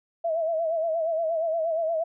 sine tone with vibrato, 653 Hz, E5, 17 cents flat, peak -23 dBFS, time 0.24-2.04 s, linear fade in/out 10 ms, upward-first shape sine, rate 8.5 Hz, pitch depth 69 cents each way, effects none

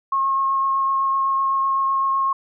sine tone with vibrato, 1082 Hz, C#6, 42 cents flat, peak -17 dBFS, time 0.12-2.33 s, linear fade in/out 5 ms, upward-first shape triangle, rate 7.9 Hz, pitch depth 12 cents each way, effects none

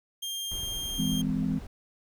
sawtooth tone, 3201 Hz, G7, 36 cents sharp, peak -29 dBFS, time 0.22-1.22 s, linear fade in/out 10 ms
brown noise, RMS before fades -40 dBFS, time 0.51-1.67 s, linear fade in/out 5 ms
sine chord, E augmented, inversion none, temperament just, 164.81 / 206 / 257.5 Hz, E3 / G#3 / B#3, 0 / -14 / -28 cents, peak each -30 dBFS, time 0.98-1.59 s, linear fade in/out 10 ms
effects none

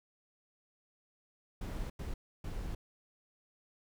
brown noise bursts at uneven times, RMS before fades -39 dBFS, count 3, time 1.61-1.9 / 1.99-2.14 / 2.44-2.75 s, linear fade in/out 5 ms, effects none

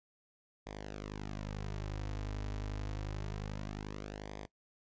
sawtooth tone with flanger, 51.3 Hz, G#1, 21 cents flat, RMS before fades -41 dBFS, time 0.66-4.46 s, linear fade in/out 10 ms, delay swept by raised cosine 0.71 to 5.61 ms, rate 0.27 Hz, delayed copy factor -0.7, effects noise-tail reverb RT60 0.1 s tail -20 dB re dry + resampled to 16000 Hz

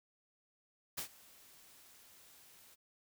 white noise with ADSR envelope, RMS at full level -39 dBFS, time 0.97-2.76 s, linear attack 13 ms, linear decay 95 ms, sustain -22 dB, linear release 27 ms, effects none

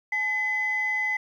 sine tone pair together, 850 / 2022 Hz, G#5 / B6, +40 / +40 cents, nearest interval octave + minor third, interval 1500 cents, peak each -33 / -23 dBFS, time 0.12-1.17 s, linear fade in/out 5 ms, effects tanh soft clip ceiling -18 dBFS + 10-bit

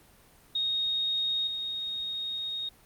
sine tone with level steps, 3729 Hz, A#7, in tune, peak -26 / -31 dBFS, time 0.55-2.69 s, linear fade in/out 5 ms, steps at 1.47 s, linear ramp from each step 2 ms, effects pink hiss -58 dBFS RMS until 2.85 s + Opus 32 kbps

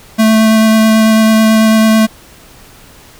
square tone with vibrato, 220 Hz, A3, in tune, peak -6 dBFS, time 0.18-2.07 s, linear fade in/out 20 ms, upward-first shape sine, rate 9.1 Hz, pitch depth 10 cents each way, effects pink hiss -39 dBFS RMS until 3.19 s

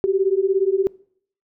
sine beating tone pair, 377.1 / 394.1 Hz, F#4 / G4, +33 / +9 cents, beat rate 17 Hz, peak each -19 dBFS, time 0.04-0.87 s, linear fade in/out 0 ms, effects noise-tail reverb RT60 0.6 s tail -24 dB re dry

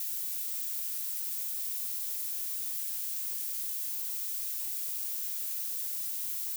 violet noise, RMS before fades -35 dBFS, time 0-6.56 s, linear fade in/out 2 ms, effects none

